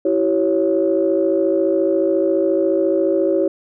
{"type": "chord", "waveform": "sine", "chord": "C# diminished", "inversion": "first", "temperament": "equal with one note detuned", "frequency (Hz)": [329.6, 383.9, 554.4], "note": ["E4", "G4", "C#5"], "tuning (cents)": [0, -36, 0], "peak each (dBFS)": -18, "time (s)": [0.05, 3.48], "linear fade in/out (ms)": 5, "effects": ["tanh soft clip ceiling -5 dBFS"]}